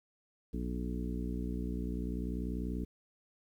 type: harmonic tone with a mistuned harmonic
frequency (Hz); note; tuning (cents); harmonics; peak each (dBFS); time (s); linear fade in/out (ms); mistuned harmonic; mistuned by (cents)
60.3; B1; -41; 1 / 2 / 3 / 4 / 5 / 6 / 7; -37 / -49 / -40 / -41 / -43 / -50 / -48; 0.53-2.85; 10; 7; +40
effects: 11-bit